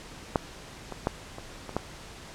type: clicks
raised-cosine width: 1 ms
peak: -8 / -21 / -10 / -24 / -23 / -12 dBFS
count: 6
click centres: 0.358 / 0.923 / 1.071 / 1.384 / 1.693 / 1.766 s
effects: pink hiss -45 dBFS RMS until 2.34 s + low-pass 8000 Hz 12 dB/octave